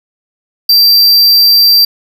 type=tone; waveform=square; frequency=4699 Hz; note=D8; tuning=in tune; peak=-4 dBFS; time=0.69-1.85 s; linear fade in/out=5 ms; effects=none